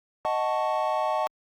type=chord; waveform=triangle; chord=D# half-diminished seventh; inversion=none; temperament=equal; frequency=622.3 / 740 / 880 / 1108.7 Hz; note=D#5 / F#5 / A5 / C#6; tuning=0 / 0 / 0 / 0 cents; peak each=-26 / -28 / -27 / -29 dBFS; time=0.25-1.27 s; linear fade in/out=0 ms; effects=Opus 48 kbps